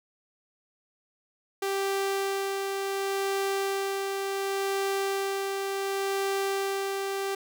sawtooth tone with tremolo, 392 Hz, G4, in tune, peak -22 dBFS, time 1.62-7.35 s, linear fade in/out 5 ms, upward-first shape sine, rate 0.69 Hz, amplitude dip 30%, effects none

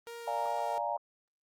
sawtooth tone with vibrato, 466.2 Hz, A#4, in tune, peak -38 dBFS, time 0.07-0.78 s, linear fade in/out 0 ms, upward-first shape sine, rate 2.7 Hz, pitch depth 10 cents each way
sine chord, Bb dominant seventh, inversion first, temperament equal, 587.3 / 698.5 / 830.6 / 932.3 Hz, D5 / F5 / Ab5 / Bb5, 0 / 0 / 0 / 0 cents, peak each -37 / -36 / -37 / -35 dBFS, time 0.27-0.97 s, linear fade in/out 5 ms
effects Opus 32 kbps

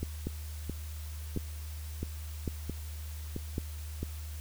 two click trains, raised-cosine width 3 ms, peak -22 / -20 dBFS, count 7 / 4, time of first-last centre 0.03-4.03 / 0.27-3.581 s, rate 1.5 / 0.906 Hz, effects added 76 Hz sine -38 dBFS peak until 4.4 s + white hiss -51 dBFS RMS until 4.4 s

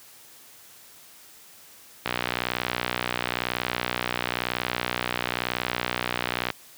click train, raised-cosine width 0.3 ms, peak -8 dBFS, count 272, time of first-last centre 2.06-6.503 s, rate 61 Hz, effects white hiss -50 dBFS RMS until 6.77 s + high-pass 80 Hz 12 dB/octave

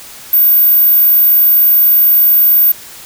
sine tone, 14440 Hz, A9, 44 cents sharp, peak -5 dBFS, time 0.33-2.72 s, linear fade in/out 5 ms, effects white hiss -33 dBFS RMS until 3.05 s

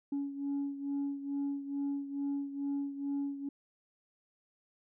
sine beating tone pair, 280.5 / 282.8 Hz, C#4 / C#4, +21 / +35 cents, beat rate 2.3 Hz, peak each -33 / -38 dBFS, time 0.12-3.49 s, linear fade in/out 5 ms, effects tanh soft clip ceiling -29 dBFS

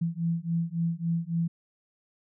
sine beating tone pair, 165.8 / 169.4 Hz, E3 / E3, +10 / +48 cents, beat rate 3.6 Hz, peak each -29 dBFS, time 0.01-1.48 s, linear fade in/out 10 ms, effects none

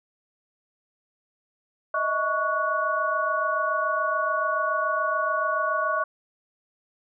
sine tone cluster, 618 / 645 / 1120 / 1464 Hz, D#5 / E5 / C#6 / F#6, -12 / -38 / +18 / -19 cents, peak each -30 / -31 / -25 / -28 dBFS, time 1.94-6.04 s, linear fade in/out 5 ms, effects none

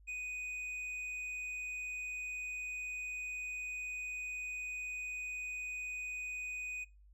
sine tone with hard clipping, 2489 Hz, D#7, in tune, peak -40 dBFS, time 0.07-6.85 s, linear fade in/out 20 ms, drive 5 dB, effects noise-tail reverb RT60 0.3 s tail -24 dB re dry + added 50 Hz sine -58 dBFS peak until 7.13 s

